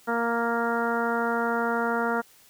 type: harmonic tone with a mistuned harmonic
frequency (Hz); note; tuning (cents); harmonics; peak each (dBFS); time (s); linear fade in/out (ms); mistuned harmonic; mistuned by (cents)
233.1; A#3; 0; 1 / 2 / 3 / 4 / 5 / 6 / 7 / 8; -30 / -29 / -31 / -31 / -36 / -29 / -41 / -41; 0.07-2.22; 20; 7; +17
effects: white hiss -56 dBFS RMS until 2.49 s